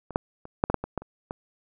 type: clicks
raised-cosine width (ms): 1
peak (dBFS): -25 / -7 / -27 / -6 / -10 / -7 / -17 / -14 / -28 / -18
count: 10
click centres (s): 0.107 / 0.159 / 0.454 / 0.639 / 0.7 / 0.743 / 0.84 / 0.977 / 1.02 / 1.309
effects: none